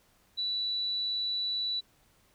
sine tone, 3951 Hz, B7, in tune, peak -29 dBFS, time 0.37-1.81 s, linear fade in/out 20 ms, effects pink hiss -66 dBFS RMS until 2.34 s

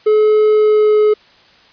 triangle tone with pitch glide, 428 to 424.6 Hz, A4 to G#4, -48 to +38 cents, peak -6 dBFS, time 0.06-1.14 s, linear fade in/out 10 ms, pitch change -14 cents, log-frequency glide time 0.49-1 s, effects white hiss -47 dBFS RMS until 1.72 s + resampled to 11025 Hz

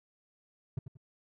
triangle tone with echo, 130.81 Hz, C3, in tune, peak -28 dBFS, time 0.77-0.79 s, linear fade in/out 5 ms, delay 91 ms, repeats 2, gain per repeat -10 dB, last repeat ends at 0.972 s, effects none

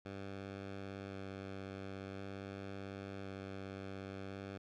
10% pulse tone with vibrato, 97.5 Hz, G2, 9 cents flat, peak -36 dBFS, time 0.05-4.58 s, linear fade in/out 10 ms, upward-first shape square, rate 0.47 Hz, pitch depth 9 cents each way, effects low-pass 4000 Hz 12 dB/octave

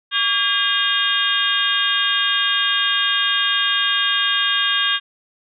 harmonic tone with a mistuned harmonic, 405.8 Hz, G#4, 40 cents flat, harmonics 3 / 4 / 5 / 6 / 7 / 8 / 9, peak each -26 / -21 / -32 / -31 / -24 / -21 / -23 dBFS, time 0.11-5 s, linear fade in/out 50 ms, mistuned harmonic 3, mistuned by -110 cents, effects none

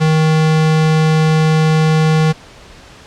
square tone, 157.3 Hz, D#3, 19 cents sharp, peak -10 dBFS, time 0-2.33 s, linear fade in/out 20 ms, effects pink hiss -39 dBFS RMS until 3.06 s + low-pass 6000 Hz 12 dB/octave

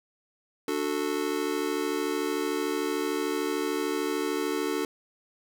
square chord, D major, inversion none, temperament just, 293.7 / 367.1 / 440.5 Hz, D4 / F#4 / A4, 0 / -14 / +2 cents, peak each -32 dBFS, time 0.68-4.85 s, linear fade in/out 2 ms, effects none

